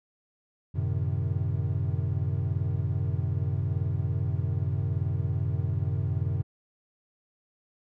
triangle chord, F# diminished seventh, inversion none, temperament equal with one note detuned, 92.5 / 110 / 130.81 / 153.24 Hz, F#2 / A2 / C3 / Eb3, 0 / 0 / 0 / -26 cents, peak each -27 / -30 / -29 / -32 dBFS, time 0.74-6.43 s, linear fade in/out 20 ms, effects none

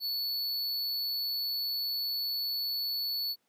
square tone, 4435 Hz, C#8, in tune, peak -31 dBFS, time 0-3.36 s, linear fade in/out 50 ms, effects pink hiss -75 dBFS RMS until 3.48 s + high-pass 200 Hz 12 dB/octave

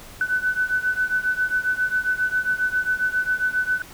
sine beating tone pair, 1500 / 1507.4 Hz, F#6 / F#6, +23 / +32 cents, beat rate 7.4 Hz, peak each -22 / -24 dBFS, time 0.21-3.82 s, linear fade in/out 2 ms, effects pink hiss -43 dBFS RMS until 3.93 s

